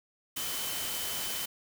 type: tone in noise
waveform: sine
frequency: 3052 Hz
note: G7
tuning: 47 cents flat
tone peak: -41 dBFS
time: 0.36-1.46 s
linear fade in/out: 10 ms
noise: white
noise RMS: -35 dBFS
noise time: 0.36-1.46 s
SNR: -9 dB
effects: none